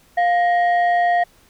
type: tone pair together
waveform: sine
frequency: 703 / 1876.8 Hz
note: F5 / A#6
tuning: +11 / +11 cents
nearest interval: octave + perfect fourth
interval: 1700 cents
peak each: -13 / -21 dBFS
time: 0.17-1.24 s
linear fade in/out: 10 ms
effects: tanh soft clip ceiling -10 dBFS + pink hiss -54 dBFS RMS until 1.49 s